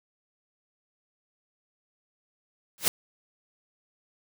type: noise with exponential growth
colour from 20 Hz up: white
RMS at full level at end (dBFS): -18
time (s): 2.78-2.88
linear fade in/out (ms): 0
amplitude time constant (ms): 21
effects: none